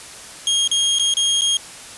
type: tone with dropouts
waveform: sawtooth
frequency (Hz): 3250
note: G#7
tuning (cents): -38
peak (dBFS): -12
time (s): 0.47-1.57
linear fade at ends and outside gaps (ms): 1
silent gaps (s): 0.676-0.714 / 0.986-0.996 / 1.139-1.169 / 1.41-1.418
effects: white hiss -37 dBFS RMS until 1.97 s + resampled to 24000 Hz